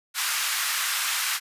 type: high-pass noise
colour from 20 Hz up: pink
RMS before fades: -26 dBFS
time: 0.14-1.4 s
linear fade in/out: 50 ms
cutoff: 1200 Hz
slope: 24 dB/octave
effects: resampled to 32000 Hz